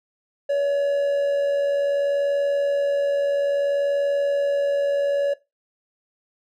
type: tone with amplitude modulation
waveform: triangle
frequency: 566 Hz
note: C#5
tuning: 36 cents sharp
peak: -15 dBFS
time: 0.49-5.34 s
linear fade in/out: 10 ms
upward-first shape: sine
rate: 80.6 Hz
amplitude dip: 35%
effects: noise-tail reverb RT60 0.2 s tail -17 dB re dry